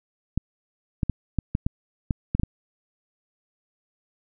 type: clicks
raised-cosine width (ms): 5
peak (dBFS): -10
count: 10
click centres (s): 0.376 / 1.032 / 1.097 / 1.387 / 1.551 / 1.665 / 2.108 / 2.35 / 2.397 / 2.434
effects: none